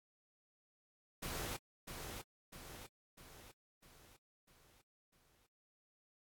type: noise with echo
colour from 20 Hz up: pink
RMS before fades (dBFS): -43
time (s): 1.22-1.57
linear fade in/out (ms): 10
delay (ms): 650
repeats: 6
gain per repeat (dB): -5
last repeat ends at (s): 5.47
effects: AAC 64 kbps